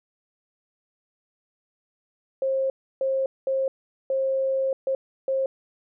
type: tone bursts at uneven times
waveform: sine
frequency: 534 Hz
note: C5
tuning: 35 cents sharp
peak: -21 dBFS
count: 6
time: 2.42-2.7 / 3.01-3.26 / 3.47-3.68 / 4.1-4.73 / 4.87-4.95 / 5.28-5.46 s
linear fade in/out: 2 ms
effects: none